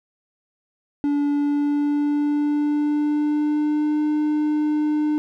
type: tone with pitch glide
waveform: triangle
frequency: 288.5 to 301.6 Hz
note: D4 to D4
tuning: -31 to +46 cents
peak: -16 dBFS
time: 1.04-5.18 s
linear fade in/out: 0 ms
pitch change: +77 cents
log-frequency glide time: 1.3-4.04 s
effects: none